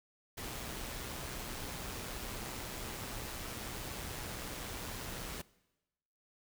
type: noise with amplitude modulation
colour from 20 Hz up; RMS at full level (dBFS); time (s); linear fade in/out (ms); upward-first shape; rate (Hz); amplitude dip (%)
pink; -41; 0.37-5.42; 10; sine; 125; 35
effects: noise-tail reverb RT60 1.0 s tail -21 dB re dry